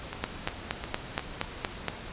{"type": "two click trains", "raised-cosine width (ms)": 0.3, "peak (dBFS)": [-11, -18], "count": [8, 4], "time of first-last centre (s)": [[0.24, 1.883], [0.13, 1.194]], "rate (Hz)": [4.26, 2.82], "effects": ["pink hiss -41 dBFS RMS until 2.12 s", "resampled to 8000 Hz"]}